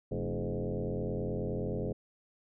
sine tone with frequency modulation, 152.7 Hz, D#3, 32 cents flat, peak -31 dBFS, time 0.11-1.93 s, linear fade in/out 10 ms, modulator 89.5 Hz, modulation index 4.5, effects none

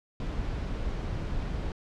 brown noise, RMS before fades -32 dBFS, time 0.2-1.72 s, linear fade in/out 2 ms, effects low-pass 5000 Hz 12 dB/octave

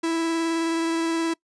45% pulse tone with vibrato, 329.6 Hz, E4, in tune, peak -22 dBFS, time 0.03-1.34 s, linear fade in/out 10 ms, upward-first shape sine, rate 19 Hz, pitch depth 13 cents each way, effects noise-tail reverb RT60 0.1 s tail -24 dB re dry + resampled to 22050 Hz

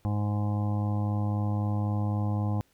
harmonic tone, 103.83 Hz, G#2, in tune, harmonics 1 / 2 / 3 / 5 / 6 / 7 / 8 / 9 / 10, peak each -26 / -33 / -38 / -43 / -48 / -43 / -42 / -52 / -46 dBFS, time 0.05-2.61 s, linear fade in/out 0 ms, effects pink hiss -67 dBFS RMS until 2.73 s

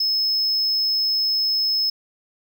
triangle tone, 5190 Hz, E8, 28 cents flat, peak -17 dBFS, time 0-1.9 s, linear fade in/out 5 ms, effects none

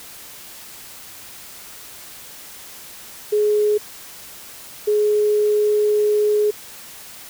sine tone bursts at uneven times, 420.1 Hz, G#4, 20 cents sharp, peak -14 dBFS, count 2, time 3.32-3.78 / 4.87-6.51 s, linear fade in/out 10 ms, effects white hiss -39 dBFS RMS until 7.29 s

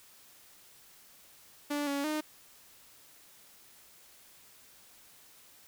sawtooth tone with pitch steps, 291 / 281.3 / 306.2 Hz, D4 / C#4 / D#4, -16 / +26 / -28 cents, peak -27 dBFS, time 1.7-2.21 s, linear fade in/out 10 ms, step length 170 ms, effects white hiss -58 dBFS RMS until 5.67 s

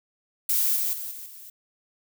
violet noise with level steps, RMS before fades -23 / -26 / -34 / -39 / -44 dBFS, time 0.49-1.5 s, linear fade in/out 5 ms, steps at 0.76 / 0.93 / 1.11 / 1.26 s, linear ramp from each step 2 ms, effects none

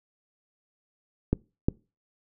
clicks, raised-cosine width 3 ms, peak -9 dBFS, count 2, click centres 1.33 / 1.685 s, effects noise-tail reverb RT60 0.3 s tail -24 dB re dry

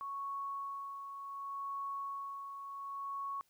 sine tone with tremolo, 1108.7 Hz, C#6, in tune, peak -37 dBFS, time 0.01-3.41 s, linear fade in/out 0 ms, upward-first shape sine, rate 0.68 Hz, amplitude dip 50%, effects white hiss -74 dBFS RMS until 3.49 s

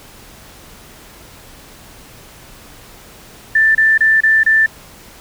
sine tone bursts, 1771 Hz, A6, 11 cents sharp, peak -8 dBFS, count 5, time 3.55-4.662 s, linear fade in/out 5 ms, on 200 ms, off 28 ms, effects pink hiss -40 dBFS RMS until 5.2 s

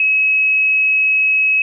sine tone, 2563 Hz, E7, 49 cents flat, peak -11 dBFS, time 0-1.62 s, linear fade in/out 2 ms, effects none

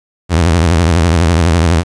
sawtooth tone with vibrato, 83.8 Hz, E2, 29 cents sharp, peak -4 dBFS, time 0.29-1.84 s, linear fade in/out 50 ms, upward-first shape sine, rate 12 Hz, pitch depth 150 cents each way, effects resampled to 22050 Hz + 7-bit

